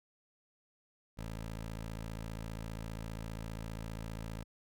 15% pulse tone, 55 Hz, A1, in tune, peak -34 dBFS, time 1.17-4.44 s, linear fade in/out 20 ms, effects none

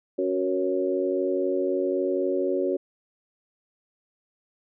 harmonic tone with a mistuned harmonic, 92.5 Hz, F#2, in tune, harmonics 3 / 4 / 5 / 6, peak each -30 / -25 / -32 / -28 dBFS, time 0.18-2.77 s, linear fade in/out 10 ms, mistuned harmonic 5, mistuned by +32 cents, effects none

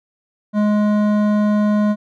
sine tone with hard clipping, 209.3 Hz, G#3, 14 cents sharp, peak -15 dBFS, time 0.53-1.96 s, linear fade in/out 50 ms, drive 12 dB, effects none

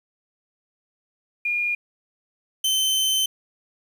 sine / sawtooth tone pair in turn, 2424 / 3079 Hz, D#7 / G7, -46 / -32 cents, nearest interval major third, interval 414 cents, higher second, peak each -21 / -16 dBFS, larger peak second, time 1.45-1.75 / 2.64-3.26 s, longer second, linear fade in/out 5 ms, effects 9-bit

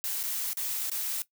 blue noise with dropouts, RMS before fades -32 dBFS, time 0.04-1.22 s, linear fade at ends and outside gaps 0 ms, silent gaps 0.23-0.237 / 0.531-0.571 / 0.897-0.916 s, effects noise-tail reverb RT60 0.1 s tail -17 dB re dry

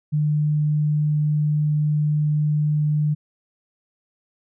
sine tone, 150.3 Hz, D3, 40 cents sharp, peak -17 dBFS, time 0.12-3.15 s, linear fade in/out 20 ms, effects none

